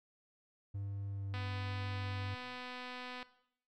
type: tone with pitch glide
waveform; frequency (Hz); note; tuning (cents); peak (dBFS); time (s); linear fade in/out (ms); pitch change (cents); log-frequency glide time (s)
triangle; 99.7 to 98.44; G2 to G2; +30 to +8; -36; 0.74-2.35; 10; -22; 1.08-1.28
type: click train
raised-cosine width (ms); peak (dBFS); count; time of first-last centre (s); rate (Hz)
0.3; -30; 473; 1.34-3.228; 250
effects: noise-tail reverb RT60 0.7 s tail -17 dB re dry